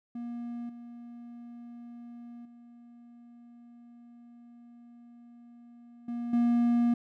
triangle tone with level steps, 237.8 Hz, A#3, 35 cents sharp, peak -33 / -41 / -48 / -30 / -20 dBFS, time 0.15-6.94 s, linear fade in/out 5 ms, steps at 0.69 / 2.45 / 6.08 / 6.33 s, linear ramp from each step 5 ms, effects none

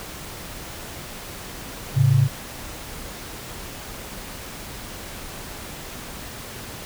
sine tone pair together, 109.1 / 136.93 Hz, A2 / C#3, -14 / -21 cents, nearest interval major third, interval 393 cents, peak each -18 / -15 dBFS, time 1.94-2.29 s, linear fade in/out 50 ms, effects pink hiss -36 dBFS RMS until 6.85 s

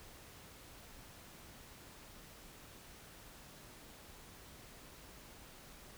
silence, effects pink hiss -56 dBFS RMS until 5.97 s

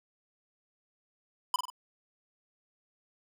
square tone with echo, 1000 Hz, B5, 21 cents sharp, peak -24 dBFS, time 1.54-1.56 s, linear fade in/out 2 ms, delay 47 ms, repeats 3, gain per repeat -6 dB, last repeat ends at 1.701 s, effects none

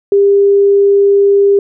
sine tone, 400 Hz, G4, 35 cents sharp, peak -5 dBFS, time 0.12-1.59 s, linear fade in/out 2 ms, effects none

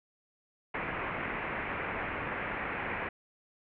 white low-pass noise, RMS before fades -36 dBFS, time 0.74-3.09 s, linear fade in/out 5 ms, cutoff 2400 Hz, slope 48 dB/octave, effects none

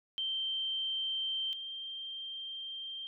sine tone pair in turn, 3132 / 3163 Hz, G7 / G7, -2 / +15 cents, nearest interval unison, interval 17 cents, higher second, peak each -32 / -39 dBFS, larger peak first, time 0.18-1.53 / 1.53-3.07 s, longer second, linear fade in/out 0 ms, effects none

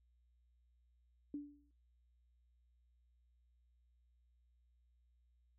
sine tone with exponential decay, 290 Hz, D4, 22 cents flat, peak -38 dBFS, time 1.34-1.71 s, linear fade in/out 2 ms, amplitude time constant 79 ms, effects noise-tail reverb RT60 0.4 s tail -25 dB re dry + added 60 Hz sine -70 dBFS peak until 5.58 s

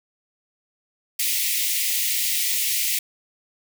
white high-pass noise, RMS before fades -23 dBFS, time 1.19-2.99 s, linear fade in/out 5 ms, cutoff 1900 Hz, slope 96 dB/octave, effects none

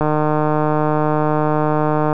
click train, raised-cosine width 1 ms, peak -4 dBFS, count 323, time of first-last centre 0.01-2.128 s, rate 152 Hz, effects none

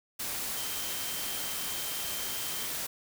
sine tone in noise, 3136 Hz, G7, in tune, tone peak -43 dBFS, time 0.56-2.67 s, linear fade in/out 10 ms, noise white, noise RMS -35 dBFS, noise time 0.19-2.87 s, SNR -11 dB, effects none

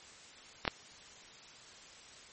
clicks, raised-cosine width 0.3 ms, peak -17 / -11 dBFS, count 2, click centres 0.652 / 0.678 s, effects white hiss -54 dBFS RMS until 2.32 s + MP3 32 kbps

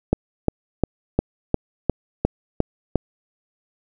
click train, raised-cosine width 2 ms, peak -3 dBFS, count 9, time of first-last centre 0.13-2.957 s, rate 2.83 Hz, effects none

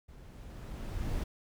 brown noise with level ramp, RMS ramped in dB -52 to -33 dBFS, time 0.08-1.24 s, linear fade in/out 10 ms, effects none

